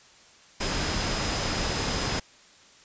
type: tone in noise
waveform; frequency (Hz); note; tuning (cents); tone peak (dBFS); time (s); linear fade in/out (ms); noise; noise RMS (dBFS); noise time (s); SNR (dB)
sine; 5050; D#8; +25; -37; 0.6-2.2; 10; pink; -28; 0.6-2.2; -12
effects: white hiss -54 dBFS RMS until 2.84 s + resampled to 16000 Hz